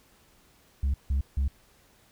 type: tone bursts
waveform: sine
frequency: 68.4 Hz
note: C#2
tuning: 23 cents flat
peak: -20 dBFS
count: 3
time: 0.83-1.48 s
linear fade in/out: 5 ms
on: 110 ms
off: 160 ms
effects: tanh soft clip ceiling -22 dBFS + pink hiss -61 dBFS RMS until 2.11 s